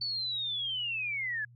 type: linear sweep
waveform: sine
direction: down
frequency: 4526 to 1661.2 Hz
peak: -31 dBFS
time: 0.01-1.45 s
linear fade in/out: 5 ms
effects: added 120 Hz sine -53 dBFS peak until 1.55 s